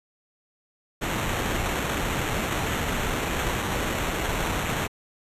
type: noise with sample-and-hold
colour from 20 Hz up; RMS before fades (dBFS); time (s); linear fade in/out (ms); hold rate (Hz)
pink; -27; 1.01-4.88; 20; 4900
effects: resampled to 32000 Hz